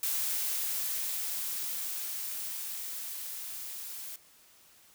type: noise with level ramp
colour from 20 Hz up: blue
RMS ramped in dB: -31 to -42 dBFS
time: 0.03-4.16 s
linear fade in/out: 2 ms
effects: white hiss -60 dBFS RMS until 4.94 s